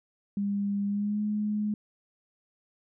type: tone with pitch glide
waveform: sine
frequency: 201.3 to 210.2 Hz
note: G3 to G#3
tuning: +46 to +21 cents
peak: -26 dBFS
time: 0.37-1.74 s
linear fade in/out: 2 ms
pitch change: +75 cents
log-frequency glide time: 0.87-1.21 s
effects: none